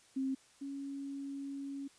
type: tone pair in turn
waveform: sine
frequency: 266.3 / 277.4 Hz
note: C4 / C#4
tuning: +31 / +1 cents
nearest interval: minor second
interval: 70 cents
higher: second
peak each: -32 / -39 dBFS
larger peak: first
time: 0.16-0.35 / 0.61-1.88 s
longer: second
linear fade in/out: 10 ms
effects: white hiss -64 dBFS RMS until 1.98 s + resampled to 22050 Hz